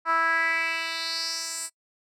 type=tone with band-pass filter sweep; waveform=10% pulse; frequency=328.7 Hz; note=E4; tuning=5 cents flat; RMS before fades=-27 dBFS; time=0.05-1.7 s; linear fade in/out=50 ms; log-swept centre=1200 to 8600 Hz; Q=3.5; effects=noise-tail reverb RT60 0.1 s tail -26 dB re dry